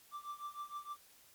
triangle tone with tremolo, 1174.7 Hz, D6, in tune, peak -37 dBFS, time 0.11-0.97 s, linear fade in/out 50 ms, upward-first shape triangle, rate 6.5 Hz, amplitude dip 95%, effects white hiss -63 dBFS RMS until 1.34 s + MP3 96 kbps

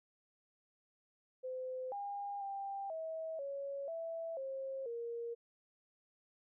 sine tone with pitch steps, 513 / 807 / 791 / 644 / 557 / 660 / 536 / 468.2 Hz, C5 / G#5 / G5 / E5 / C#5 / E5 / C5 / A#4, -34 / -50 / +15 / -41 / +8 / +2 / +42 / +8 cents, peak -39 dBFS, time 1.43-5.35 s, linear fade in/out 20 ms, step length 490 ms, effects none

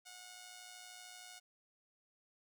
5% pulse tone with amplitude modulation, 728 Hz, F#5, 28 cents flat, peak -38 dBFS, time 0.05-1.4 s, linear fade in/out 20 ms, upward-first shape sine, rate 113 Hz, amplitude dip 45%, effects none

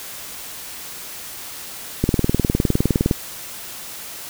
click train, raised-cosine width 3 ms, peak -3 dBFS, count 22, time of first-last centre 2.04-3.111 s, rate 19.6 Hz, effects white hiss -34 dBFS RMS until 4.29 s

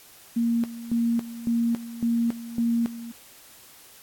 sine tone with tremolo, 233.1 Hz, A#3, in tune, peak -20 dBFS, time 0.36-3.12 s, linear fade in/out 10 ms, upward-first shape square, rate 1.8 Hz, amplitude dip 80%, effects white hiss -50 dBFS RMS until 4.02 s + AAC 64 kbps

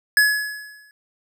square tone with exponential decay, 1695 Hz, G#6, 35 cents sharp, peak -11 dBFS, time 0.17-0.91 s, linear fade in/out 1 ms, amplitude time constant 160 ms, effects none

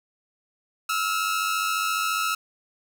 sawtooth tone pair together, 1300 / 1394.5 Hz, E6 / F6, -24 / -3 cents, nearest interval minor second, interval 121 cents, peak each -21 / -25 dBFS, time 0.89-2.35 s, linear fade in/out 5 ms, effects none

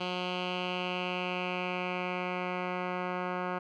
10% pulse tone with low-pass filter sweep, 180.9 Hz, F#3, 39 cents flat, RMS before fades -34 dBFS, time 0-3.59 s, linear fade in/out 10 ms, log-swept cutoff 3400 to 1700 Hz, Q 3.4, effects none

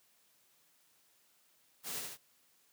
white noise with echo, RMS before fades -41 dBFS, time 1.83-2.03 s, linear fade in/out 50 ms, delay 74 ms, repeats 2, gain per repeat -3 dB, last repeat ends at 2.178 s, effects white hiss -70 dBFS RMS until 2.72 s + high-pass 100 Hz 12 dB/octave

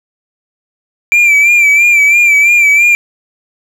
triangle tone with vibrato, 2349 Hz, D7, in tune, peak -3 dBFS, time 1.12-2.95 s, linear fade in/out 0 ms, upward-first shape sine, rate 3 Hz, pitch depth 54 cents each way, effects 7-bit

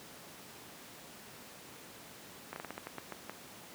slowing click train, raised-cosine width 0.5 ms, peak -25 dBFS, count 10, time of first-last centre 2.53-3.296 s, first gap 31 ms, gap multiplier 1.24, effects pink hiss -51 dBFS RMS until 3.74 s + high-pass 150 Hz 12 dB/octave

